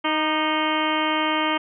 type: harmonic tone with a mistuned harmonic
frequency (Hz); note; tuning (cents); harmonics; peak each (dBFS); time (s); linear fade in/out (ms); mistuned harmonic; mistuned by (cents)
311.1; D#4; 0; 1 / 2 / 3 / 4 / 5 / 6 / 7 / 8 / 9 / 10; -26 / -29 / -26 / -27 / -33 / -33 / -29 / -35 / -33 / -30; 0.04-1.58; 10; 4; -32
effects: none